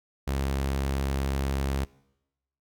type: tone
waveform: sawtooth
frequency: 68.1 Hz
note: C#2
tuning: 30 cents flat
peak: -22 dBFS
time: 0.27-1.85 s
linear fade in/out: 10 ms
effects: noise-tail reverb RT60 0.9 s tail -23 dB re dry